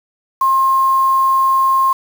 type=tone with quantisation; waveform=sine; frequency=1065 Hz; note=C6; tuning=30 cents sharp; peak=-10 dBFS; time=0.41-1.93 s; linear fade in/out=5 ms; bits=5; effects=none